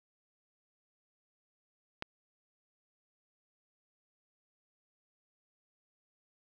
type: click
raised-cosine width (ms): 0.3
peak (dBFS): -20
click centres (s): 2.024
effects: none